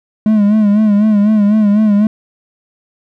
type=tone with vibrato; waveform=triangle; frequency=210 Hz; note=G#3; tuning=19 cents sharp; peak=-5 dBFS; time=0.26-2.07 s; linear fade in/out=2 ms; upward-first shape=sine; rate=4 Hz; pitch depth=68 cents each way; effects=none